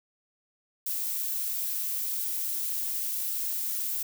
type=noise; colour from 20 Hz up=violet; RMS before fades=-31 dBFS; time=0.86-4.03 s; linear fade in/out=5 ms; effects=none